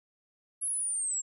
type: linear sweep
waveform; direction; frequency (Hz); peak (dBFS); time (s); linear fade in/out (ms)
sine; down; 10940 to 7450; -29; 0.61-1.22; 20
effects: none